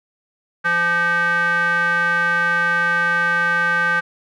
square tone with band-pass filter, 172.2 Hz, F3, 24 cents flat, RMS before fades -18 dBFS, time 0.64-4.01 s, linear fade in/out 20 ms, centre 1500 Hz, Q 6.9, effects none

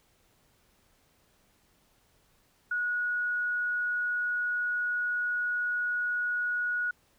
sine tone, 1457 Hz, F#6, 27 cents flat, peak -27 dBFS, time 2.71-6.91 s, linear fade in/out 5 ms, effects pink hiss -67 dBFS RMS until 7.18 s

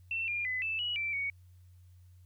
sine tone with pitch steps, 2691 / 2407 / 2015 / 2638 / 2920 / 2338 / 2235 Hz, E7 / D7 / B6 / E7 / F#7 / D7 / C#7, +35 / +42 / +34 / +1 / -24 / -8 / +14 cents, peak -31 dBFS, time 0.11-1.3 s, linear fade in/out 2 ms, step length 170 ms, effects added 90 Hz sine -54 dBFS peak until 2.25 s + white hiss -75 dBFS RMS until 2.25 s

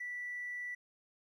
triangle tone, 1964 Hz, B6, 10 cents flat, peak -35 dBFS, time 0-0.75 s, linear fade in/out 10 ms, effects tanh soft clip ceiling -36 dBFS

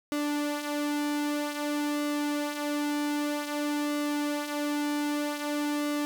sawtooth tone with flanger, 293.7 Hz, D4, in tune, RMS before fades -30 dBFS, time 0.12-6.05 s, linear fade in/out 0 ms, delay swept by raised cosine 1.2 to 5.3 ms, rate 0.52 Hz, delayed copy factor -0.5, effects none

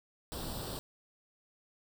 pink noise with comb filter, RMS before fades -40 dBFS, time 0.32-0.79 s, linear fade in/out 0 ms, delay 0.23 ms, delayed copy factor +0.75, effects none

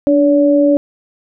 sine tone pair together, 291.6 / 569.9 Hz, D4 / C#5, -12 / +48 cents, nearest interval octave, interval 1160 cents, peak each -10 / -11 dBFS, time 0.07-0.77 s, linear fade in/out 0 ms, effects none

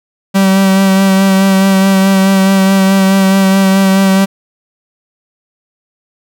45% pulse tone with vibrato, 192.9 Hz, G3, 28 cents flat, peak -6 dBFS, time 0.34-4.26 s, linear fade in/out 20 ms, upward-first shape sine, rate 4.7 Hz, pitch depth 19 cents each way, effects none

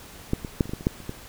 clicks, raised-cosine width 3 ms, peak -9 / -18 / -6 / -26 / -21 / -16 / -25 / -7 / -29 / -18 dBFS, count 10, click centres 0.334 / 0.448 / 0.608 / 0.656 / 0.694 / 0.735 / 0.809 / 0.869 / 1.003 / 1.094 s, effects pink hiss -45 dBFS RMS until 1.28 s

